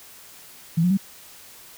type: tone with pitch steps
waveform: sine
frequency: 165.4 / 179.33 / 194.44 Hz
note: E3 / F3 / G3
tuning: +6 / +46 / -14 cents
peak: -16 dBFS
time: 0.77-0.974 s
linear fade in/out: 10 ms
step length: 68 ms
effects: white hiss -46 dBFS RMS until 1.77 s